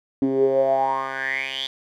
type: tone with band-pass filter sweep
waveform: 10% pulse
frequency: 133.9 Hz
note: C3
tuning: 40 cents sharp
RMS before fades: -22 dBFS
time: 0.22-1.67 s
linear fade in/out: 2 ms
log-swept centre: 280 to 3600 Hz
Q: 8.3
effects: none